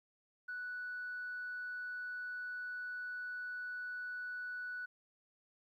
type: tone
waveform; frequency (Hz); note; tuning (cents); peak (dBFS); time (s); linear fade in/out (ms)
sine; 1480; F#6; 0; -39; 0.48-4.86; 10
effects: tanh soft clip ceiling -36 dBFS + 13-bit